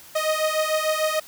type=beating tone pair; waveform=sawtooth; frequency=620 / 626.7 Hz; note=D#5 / D#5; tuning=-6 / +12 cents; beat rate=6.7 Hz; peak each=-20 dBFS; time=0.15-1.2 s; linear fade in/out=10 ms; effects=white hiss -46 dBFS RMS until 1.27 s